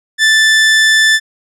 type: tone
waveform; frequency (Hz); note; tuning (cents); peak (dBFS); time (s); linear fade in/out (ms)
sawtooth; 1760; A6; 0; -3; 0.18-1.2; 50
effects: low-pass 8000 Hz 12 dB/octave